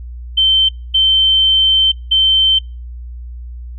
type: tone bursts at uneven times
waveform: sine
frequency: 3100 Hz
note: G7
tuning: 20 cents flat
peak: -8 dBFS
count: 3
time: 0.37-0.69 / 0.94-1.92 / 2.11-2.59 s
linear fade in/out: 10 ms
effects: noise-tail reverb RT60 0.3 s tail -26 dB re dry + added 60 Hz sine -26 dBFS peak until 3.78 s